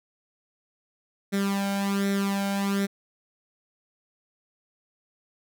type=tone with flanger; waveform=sawtooth; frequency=198.2 Hz; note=G3; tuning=19 cents sharp; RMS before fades=-26 dBFS; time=1.32-2.87 s; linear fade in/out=20 ms; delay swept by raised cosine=0.52 to 1.34 ms; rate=1.3 Hz; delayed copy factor=+0.75; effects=none